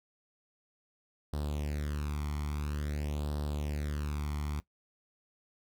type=tone with flanger; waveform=sawtooth; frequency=73.8 Hz; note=D2; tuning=9 cents sharp; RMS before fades=-35 dBFS; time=1.33-4.6 s; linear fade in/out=0 ms; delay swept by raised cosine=0.22 to 0.92 ms; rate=0.49 Hz; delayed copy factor=+0.75; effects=noise-tail reverb RT60 0.1 s tail -18 dB re dry